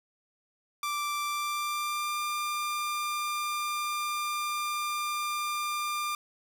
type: tone with pitch glide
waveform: sawtooth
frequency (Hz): 1174.7 to 1195.9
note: D6 to D6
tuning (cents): 0 to +31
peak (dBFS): -26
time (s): 0.83-6.15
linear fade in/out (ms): 2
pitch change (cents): +31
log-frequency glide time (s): 1.24-2.19
effects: none